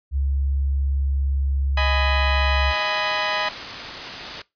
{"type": "tone with pitch glide", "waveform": "sine", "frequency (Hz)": [68.8, 68.09], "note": ["C#2", "C#2"], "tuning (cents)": [-12, -30], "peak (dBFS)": -19, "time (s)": [0.11, 2.74], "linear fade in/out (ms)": 50, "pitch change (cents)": -18, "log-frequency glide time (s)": [0.75, 2.6]}
{"type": "chord", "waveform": "15% pulse", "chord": "G# minor", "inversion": "second", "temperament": "just", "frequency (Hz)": [623, 830.6, 996.7], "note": ["D#5", "G#5", "B5"], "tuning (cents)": [2, 0, 16], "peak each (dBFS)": [-19, -20, -19], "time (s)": [1.77, 3.49], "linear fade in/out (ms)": 5}
{"type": "noise", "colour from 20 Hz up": "white", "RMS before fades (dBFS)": -31, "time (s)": [2.7, 4.42], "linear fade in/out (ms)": 5}
{"effects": ["noise-tail reverb RT60 0.2 s tail -21 dB re dry", "resampled to 11025 Hz"]}